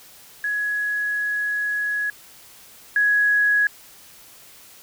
sine tone pair in turn, 1677 / 1670.5 Hz, G#6 / G#6, +16 / +10 cents, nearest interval unison, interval 6 cents, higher first, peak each -21 / -15 dBFS, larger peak second, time 0.44-2.1 / 2.96-3.67 s, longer first, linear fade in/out 2 ms, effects white hiss -47 dBFS RMS until 4.82 s

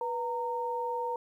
sine tone pair together, 489.3 / 922 Hz, B4 / A#5, -16 / -19 cents, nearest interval major seventh, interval 1097 cents, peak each -34 / -32 dBFS, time 0.01-1.16 s, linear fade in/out 2 ms, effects 11-bit

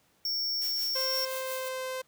square tone, 5470 Hz, F8, 37 cents flat, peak -29 dBFS, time 0.25-1.25 s, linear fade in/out 2 ms
blue noise with tremolo, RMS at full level -39 dBFS, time 0.61-1.69 s, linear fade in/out 10 ms, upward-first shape sine, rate 5.7 Hz, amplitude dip 60%
sawtooth tone with pitch glide, 523.3 to 517.6 Hz, C5 to C5, 0 to -19 cents, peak -29 dBFS, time 0.95-2.02 s, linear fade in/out 10 ms, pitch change -19 cents, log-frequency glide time 1.37-1.84 s
effects pink hiss -67 dBFS RMS until 2.07 s + high-pass 100 Hz 12 dB/octave

